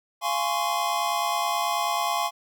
square chord, Db major seventh, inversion first, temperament just, 693 / 831.5 / 1039.4 / 1108.7 Hz, F5 / Ab5 / C6 / Db6, -14 / +2 / -12 / 0 cents, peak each -30 dBFS, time 0.21-2.31 s, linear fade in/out 50 ms, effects none

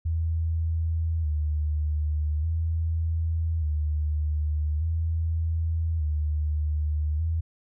sine tone with vibrato, 78.6 Hz, D#2, 18 cents sharp, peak -23 dBFS, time 0.05-7.41 s, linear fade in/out 10 ms, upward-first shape square, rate 0.42 Hz, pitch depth 64 cents each way, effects none

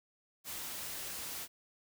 white noise, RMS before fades -42 dBFS, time 0.44-1.48 s, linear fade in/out 50 ms, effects none

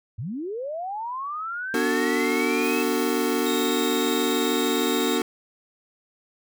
sine linear sweep, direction up, 91.7 to 2637 Hz, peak -28 dBFS, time 0.18-2.83 s, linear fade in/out 10 ms
square chord, B minor seventh, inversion none, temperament equal with one note detuned, 246.9 / 293.7 / 370 / 449.2 Hz, B3 / D4 / F#4 / A4, 0 / 0 / 0 / +36 cents, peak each -28 dBFS, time 1.74-5.22 s, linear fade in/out 2 ms
blue noise, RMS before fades -38 dBFS, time 2.6-5.18 s, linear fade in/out 50 ms
35% pulse tone, 3729 Hz, A#7, in tune, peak -28 dBFS, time 3.46-5.18 s, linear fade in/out 5 ms
effects none

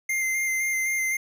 square tone with vibrato, 2093 Hz, C7, in tune, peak -24 dBFS, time 0.09-1.17 s, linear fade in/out 5 ms, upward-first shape square, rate 3.9 Hz, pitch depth 14 cents each way, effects none

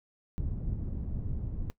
pink low-pass noise, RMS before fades -34 dBFS, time 0.38-1.7 s, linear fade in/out 0 ms, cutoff 160 Hz, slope 12 dB/octave, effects noise-tail reverb RT60 0.1 s tail -18 dB re dry

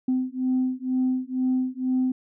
sine beating tone pair, 255.7 / 257.8 Hz, C4 / C4, -40 / -26 cents, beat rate 2.1 Hz, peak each -24 dBFS, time 0.08-2.12 s, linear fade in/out 5 ms, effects tanh soft clip ceiling -16 dBFS

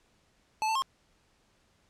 square tone with pitch steps, 869 / 887 / 1071 Hz, A5 / A5 / C6, -22 / +14 / +40 cents, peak -27 dBFS, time 0.62-0.821 s, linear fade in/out 0 ms, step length 67 ms, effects pink hiss -68 dBFS RMS until 1.89 s + low-pass 8000 Hz 12 dB/octave

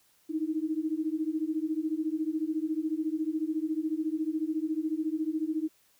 sine beating tone pair, 307.1 / 321.1 Hz, D#4 / E4, -23 / -45 cents, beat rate 14 Hz, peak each -31 / -31 dBFS, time 0.29-5.69 s, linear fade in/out 20 ms, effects white hiss -66 dBFS RMS until 5.99 s

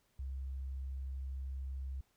sine tone, 66.6 Hz, C2, 31 cents sharp, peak -38 dBFS, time 0.19-2.01 s, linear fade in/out 5 ms, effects pink hiss -75 dBFS RMS until 2.16 s

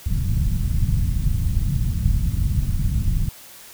pink low-pass noise, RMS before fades -20 dBFS, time 0.06-3.29 s, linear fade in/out 5 ms, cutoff 160 Hz, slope 24 dB/octave, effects white hiss -43 dBFS RMS until 3.73 s

